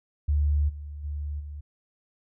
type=tone with level steps; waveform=sine; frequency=73.42 Hz; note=D2; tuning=in tune; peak=-20 / -35 / -29 / -35 dBFS; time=0.28-1.61 s; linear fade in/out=10 ms; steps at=0.68 / 1.03 / 1.39 s; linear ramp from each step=20 ms; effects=none